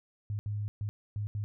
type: tone bursts at uneven times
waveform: sine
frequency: 104 Hz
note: G#2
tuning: 3 cents sharp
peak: -31 dBFS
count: 5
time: 0.3-0.39 / 0.46-0.68 / 0.81-0.89 / 1.16-1.27 / 1.35-1.44 s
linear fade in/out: 0 ms
effects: none